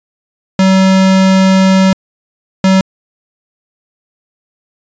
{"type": "tone bursts at uneven times", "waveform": "square", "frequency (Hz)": 190.1, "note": "F#3", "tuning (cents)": 47, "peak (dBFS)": -6, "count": 2, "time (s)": [[0.59, 1.93], [2.64, 2.81]], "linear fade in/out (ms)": 2, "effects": ["resampled to 16000 Hz"]}